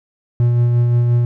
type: tone with tremolo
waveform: triangle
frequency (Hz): 120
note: B2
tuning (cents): -49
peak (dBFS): -8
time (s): 0.4-1.25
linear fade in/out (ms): 0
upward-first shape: sine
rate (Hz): 5.7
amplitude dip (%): 25
effects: none